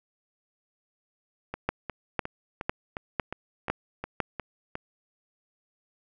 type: two click trains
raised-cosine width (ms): 0.5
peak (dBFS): -10 / -18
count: 6 / 10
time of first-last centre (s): 1.69-4.203 / 1.54-4.754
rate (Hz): 1.99 / 2.8
effects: none